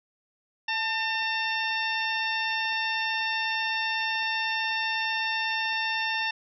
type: harmonic tone with a mistuned harmonic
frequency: 902 Hz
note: A5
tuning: 43 cents sharp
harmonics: 1 / 2 / 3 / 4 / 5 / 6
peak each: -32 / -30 / -31 / -35 / -43 / -37 dBFS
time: 0.68-6.31 s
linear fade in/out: 5 ms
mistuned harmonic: 1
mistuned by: -44 cents
effects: none